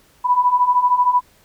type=beating tone pair; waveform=sine; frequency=979 / 992 Hz; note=B5 / B5; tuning=-15 / +7 cents; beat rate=13 Hz; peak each=-18 / -14 dBFS; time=0.24-1.21 s; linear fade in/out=20 ms; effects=pink hiss -54 dBFS RMS until 1.44 s